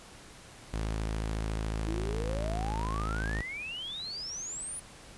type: tone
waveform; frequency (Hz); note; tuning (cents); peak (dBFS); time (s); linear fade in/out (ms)
sawtooth; 54; A1; -32; -27; 0.73-3.42; 10
type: exponential sweep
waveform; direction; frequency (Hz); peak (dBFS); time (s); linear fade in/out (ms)
sine; up; 311.1 to 9956; -36; 1.87-4.8; 10
effects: pink hiss -51 dBFS RMS until 5.17 s + resampled to 24000 Hz